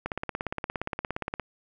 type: click train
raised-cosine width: 0.5 ms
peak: -15 dBFS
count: 24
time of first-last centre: 0.06-1.397 s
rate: 17.2 Hz
effects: none